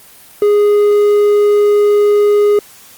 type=tone; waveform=triangle; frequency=413.6 Hz; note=G#4; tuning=7 cents flat; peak=-5 dBFS; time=0.42-2.59 s; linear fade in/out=2 ms; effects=white hiss -40 dBFS RMS until 2.97 s + Opus 32 kbps